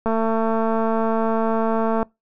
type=click train; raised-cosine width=1 ms; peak=-9 dBFS; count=442; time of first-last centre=0.06-2.029 s; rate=224 Hz; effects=noise-tail reverb RT60 0.2 s tail -24 dB re dry